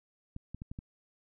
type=clicks; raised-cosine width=5 ms; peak=-28 dBFS; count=5; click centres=0.364 / 0.546 / 0.619 / 0.715 / 0.789 s; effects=none